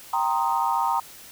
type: chord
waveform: sine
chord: C minor seventh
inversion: second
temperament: equal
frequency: 784 / 932.3 / 1046.5 / 1244.5 Hz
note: G5 / Bb5 / C6 / Eb6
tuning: 0 / 0 / 0 / 0 cents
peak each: -27 / -23 / -29 / -29 dBFS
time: 0.13-1 s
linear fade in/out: 5 ms
effects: white hiss -45 dBFS RMS until 1.31 s